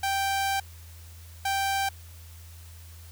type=tone bursts at uneven times; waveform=sawtooth; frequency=784 Hz; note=G5; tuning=in tune; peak=-21 dBFS; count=2; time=0.03-0.6 / 1.45-1.89 s; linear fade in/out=5 ms; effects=added 83 Hz sine -44 dBFS peak until 3.11 s + white hiss -53 dBFS RMS until 3.11 s